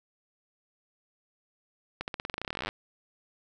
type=accelerating click train; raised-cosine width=0.3 ms; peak=-17 dBFS; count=24; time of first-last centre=2.01-2.689 s; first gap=69 ms; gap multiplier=0.91; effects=none